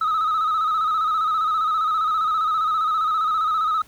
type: tone with vibrato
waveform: sine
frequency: 1275 Hz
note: D#6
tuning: 42 cents sharp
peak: -16 dBFS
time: 0.01-3.82 s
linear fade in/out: 5 ms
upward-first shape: square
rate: 15 Hz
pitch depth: 45 cents each way
effects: tanh soft clip ceiling -17 dBFS + pink hiss -52 dBFS RMS until 3.87 s